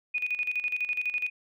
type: tone with tremolo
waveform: sine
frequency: 2474 Hz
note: D#7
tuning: 10 cents flat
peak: -25 dBFS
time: 0.14-1.3 s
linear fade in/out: 10 ms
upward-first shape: square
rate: 12 Hz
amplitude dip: 70%
effects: none